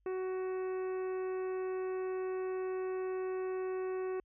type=harmonic tone; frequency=373.5 Hz; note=F#4; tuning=16 cents sharp; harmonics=1 / 2 / 3 / 4 / 5 / 6 / 7; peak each=-34 / -49 / -49 / -55 / -56 / -62 / -59 dBFS; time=0.06-4.2 s; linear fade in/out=2 ms; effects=added 50 Hz sine -70 dBFS peak until 4.24 s